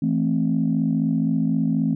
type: chord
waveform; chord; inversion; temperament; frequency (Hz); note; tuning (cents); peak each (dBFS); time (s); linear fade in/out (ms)
sine; A minor; second; just; 165 / 220 / 264; E3 / A3 / C4; +2 / 0 / +16; -22; 0.02-1.95; 5
effects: tanh soft clip ceiling -10 dBFS

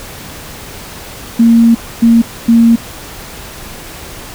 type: tone bursts at uneven times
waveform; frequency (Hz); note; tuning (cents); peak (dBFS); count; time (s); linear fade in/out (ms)
sine; 230.9; A#3; -16; -3; 3; 1.39-1.75 / 2.02-2.22 / 2.48-2.76; 10
effects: pink hiss -29 dBFS RMS until 4.34 s

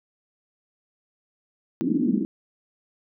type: band-pass noise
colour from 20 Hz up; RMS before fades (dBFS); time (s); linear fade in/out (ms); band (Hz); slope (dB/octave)
pink; -23; 1.81-2.25; 0; 200 to 310; 48
effects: none

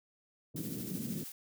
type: band-pass noise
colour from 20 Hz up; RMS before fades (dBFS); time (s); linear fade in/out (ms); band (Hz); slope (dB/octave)
pink; -40; 0.54-1.24; 5; 140 to 320; 24
type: noise with tremolo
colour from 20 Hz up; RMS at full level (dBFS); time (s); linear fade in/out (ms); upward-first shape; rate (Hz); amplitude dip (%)
blue; -44; 0.56-1.32; 2; sine; 13; 35
effects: none

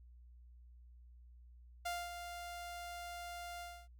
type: tone with ADSR envelope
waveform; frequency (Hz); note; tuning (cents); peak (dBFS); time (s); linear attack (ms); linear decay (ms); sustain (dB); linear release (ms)
sawtooth; 698.5; F5; 0; -33; 1.85-3.88; 11; 230; -8; 270
effects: added 60 Hz sine -56 dBFS peak until 3.99 s

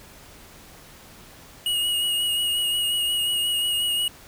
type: tone with vibrato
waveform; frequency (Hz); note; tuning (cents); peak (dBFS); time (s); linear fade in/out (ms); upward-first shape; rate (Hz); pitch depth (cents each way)
square; 2885; F#7; -44; -22; 1.66-4.08; 2; sine; 5.6; 22
effects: pink hiss -47 dBFS RMS until 4.27 s

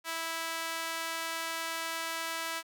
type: tone with high-pass filter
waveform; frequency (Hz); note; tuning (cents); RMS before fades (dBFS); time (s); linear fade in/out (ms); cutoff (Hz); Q
sawtooth; 328.3; E4; -7; -36; 0.04-2.63; 50; 1200; 0.87
effects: none

